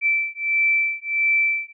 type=beating tone pair; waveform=sine; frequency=2329 / 2330.5 Hz; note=D7 / D7; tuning=-15 / -14 cents; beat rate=1.5 Hz; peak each=-21 dBFS; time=0.01-1.73 s; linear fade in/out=50 ms; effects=none